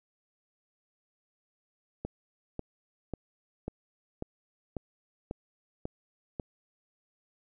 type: click train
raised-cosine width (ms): 2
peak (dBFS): -21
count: 9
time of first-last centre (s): 2.05-6.398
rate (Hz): 1.84
effects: none